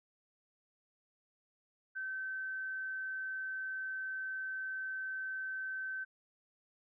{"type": "tone", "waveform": "sine", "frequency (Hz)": 1539, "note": "G6", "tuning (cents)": -32, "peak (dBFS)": -37, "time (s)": [1.95, 6.05], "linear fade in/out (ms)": 20, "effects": []}